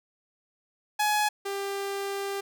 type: tone pair in turn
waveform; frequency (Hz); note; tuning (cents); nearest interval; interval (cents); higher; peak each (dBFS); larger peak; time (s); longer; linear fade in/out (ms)
sawtooth; 842 / 396.5; G#5 / G4; +24 / +20; octave + minor second; 1304; first; -19 / -26; first; 0.99-1.29 / 1.45-2.41; second; 10
effects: none